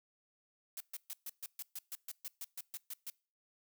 blue noise bursts, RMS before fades -43 dBFS, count 15, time 0.77-3.1 s, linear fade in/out 2 ms, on 34 ms, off 130 ms, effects noise-tail reverb RT60 0.4 s tail -25 dB re dry

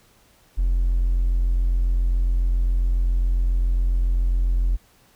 triangle tone with hard clipping, 43.65 Hz, F1, in tune, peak -17 dBFS, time 0.57-4.77 s, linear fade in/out 20 ms, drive 3 dB, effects pink hiss -57 dBFS RMS until 5.15 s

